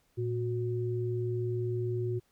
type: tone pair together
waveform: sine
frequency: 114.94 / 364.9 Hz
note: A#2 / F#4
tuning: -24 / -24 cents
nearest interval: octave + minor sixth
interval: 2000 cents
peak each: -31 / -33 dBFS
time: 0.17-2.2 s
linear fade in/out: 20 ms
effects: pink hiss -71 dBFS RMS until 2.31 s